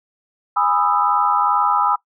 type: chord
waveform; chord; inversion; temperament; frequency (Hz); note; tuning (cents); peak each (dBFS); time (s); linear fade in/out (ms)
sine; E major seventh; first; just; 824.1 / 988.9 / 1236.1 / 1318.5; G#5 / B5 / D#6 / E6; -14 / +2 / -12 / 0; -20; 0.56-1.96; 10
effects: noise-tail reverb RT60 0.1 s tail -19 dB re dry